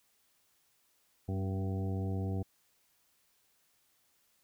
harmonic tone with a mistuned harmonic, 95.9 Hz, G2, 37 cents flat, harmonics 1 / 2 / 3 / 4 / 5 / 7 / 8, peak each -33 / -39 / -43 / -45 / -47 / -50 / -51 dBFS, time 1.28-2.43 s, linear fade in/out 10 ms, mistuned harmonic 3, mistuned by -28 cents, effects white hiss -72 dBFS RMS until 4.43 s

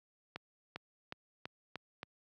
accelerating click train, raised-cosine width 0.3 ms, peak -25 dBFS, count 6, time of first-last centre 0.36-2.031 s, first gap 400 ms, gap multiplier 0.91, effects high-pass 100 Hz 12 dB/octave

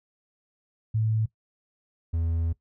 sine / triangle tone pair in turn, 110 / 82.81 Hz, A2 / E2, 0 / +8 cents, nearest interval perfect fourth, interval 492 cents, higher first, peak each -22 dBFS, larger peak neither, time 0.94-1.26 / 2.13-2.53 s, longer second, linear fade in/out 10 ms, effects noise-tail reverb RT60 0.1 s tail -18 dB re dry

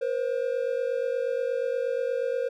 triangle tone pair together, 478.6 / 527 Hz, A#4 / C5, +46 / +12 cents, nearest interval major second, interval 166 cents, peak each -26 dBFS, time 0.01-2.49 s, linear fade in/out 10 ms, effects none

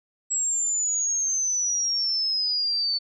sine exponential sweep, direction down, 7730 to 4484 Hz, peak -22 dBFS, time 0.3-2.99 s, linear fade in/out 20 ms, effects none

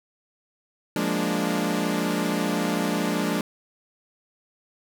sawtooth chord, Bb dominant seventh, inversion second, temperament equal, 174.61 / 207.7 / 233.1 / 293.7 Hz, F3 / Ab3 / Bb3 / D4, 0 / 0 / 0 / 0 cents, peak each -25 / -24 / -26 / -24 dBFS, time 0.96-3.41 s, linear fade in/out 2 ms, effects none

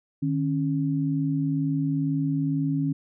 sine tone pair together, 152.77 / 274.9 Hz, D#3 / C#4, -31 / -14 cents, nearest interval minor seventh, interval 1017 cents, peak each -25 dBFS, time 0.22-2.93 s, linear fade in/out 10 ms, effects none

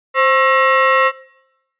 sine tone with frequency modulation, 280.5 Hz, C#4, 21 cents sharp, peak -10 dBFS, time 0.14-1.12 s, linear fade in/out 50 ms, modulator 805 Hz, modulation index 2.4, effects noise-tail reverb RT60 0.9 s tail -21 dB re dry + resampled to 8000 Hz

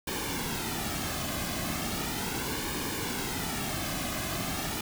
pink noise with flanger, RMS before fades -33 dBFS, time 0.07-4.81 s, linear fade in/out 5 ms, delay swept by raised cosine 1.5 to 2.19 ms, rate 0.37 Hz, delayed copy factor -0.6, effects none

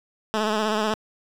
10% pulse tone with vibrato, 214.6 Hz, A3, 43 cents flat, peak -13 dBFS, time 0.34-0.94 s, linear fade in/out 0 ms, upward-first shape sine, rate 16 Hz, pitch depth 45 cents each way, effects low-pass 6000 Hz 12 dB/octave + 7-bit

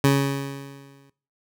20% pulse tone with exponential decay, 138.59 Hz, C#3, in tune, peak -9 dBFS, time 0.04-1.1 s, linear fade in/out 2 ms, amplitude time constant 230 ms, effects noise-tail reverb RT60 0.4 s tail -19 dB re dry

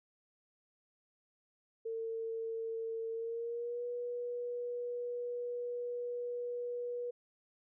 sine tone with pitch glide, 452.2 to 484.7 Hz, A4 to B4, +47 to -32 cents, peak -36 dBFS, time 1.85-7.11 s, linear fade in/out 10 ms, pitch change +121 cents, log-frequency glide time 3.11-3.85 s, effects none

